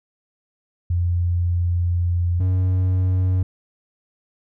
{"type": "tone pair in turn", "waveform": ["sine", "triangle"], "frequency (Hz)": [87.31, 92.5], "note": ["F2", "F#2"], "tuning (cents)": [0, 0], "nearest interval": "minor second", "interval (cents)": 100, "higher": "second", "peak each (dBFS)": [-17, -14], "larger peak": "second", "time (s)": [[0.9, 2.4], [2.4, 3.43]], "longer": "first", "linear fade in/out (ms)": 5, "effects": []}